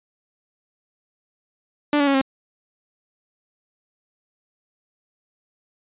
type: tone with pitch steps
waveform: sawtooth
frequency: 293.7 / 284.8 / 276.3 / 267.9 Hz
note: D4 / C#4 / C#4 / C4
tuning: 0 / +47 / -6 / +41 cents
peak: -12 dBFS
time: 1.93-2.214 s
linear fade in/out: 2 ms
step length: 71 ms
effects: resampled to 8000 Hz